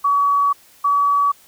sine tone pair in turn, 1134 / 1139.6 Hz, C#6 / C#6, +39 / +48 cents, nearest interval unison, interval 9 cents, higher second, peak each -13 dBFS, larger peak neither, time 0.04-0.53 / 0.84-1.32 s, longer first, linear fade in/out 10 ms, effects white hiss -50 dBFS RMS until 1.47 s

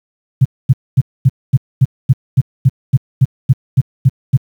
sine tone bursts, 130 Hz, C3, 11 cents flat, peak -3 dBFS, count 15, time 0.41-4.37 s, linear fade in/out 10 ms, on 40 ms, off 240 ms, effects high-pass 80 Hz 12 dB/octave + 7-bit

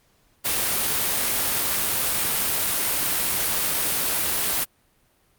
white noise, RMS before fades -23 dBFS, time 0.44-4.65 s, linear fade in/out 20 ms, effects pink hiss -63 dBFS RMS until 5.38 s + Opus 48 kbps

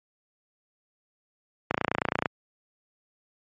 click train, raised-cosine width 0.5 ms, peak -8 dBFS, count 17, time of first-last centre 1.71-2.258 s, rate 29.2 Hz, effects high-pass 100 Hz 12 dB/octave + MP3 48 kbps

